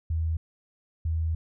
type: tone bursts at uneven times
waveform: sine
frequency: 80.8 Hz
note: E2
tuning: 34 cents flat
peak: -24 dBFS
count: 2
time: 0.1-0.37 / 1.05-1.35 s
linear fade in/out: 5 ms
effects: none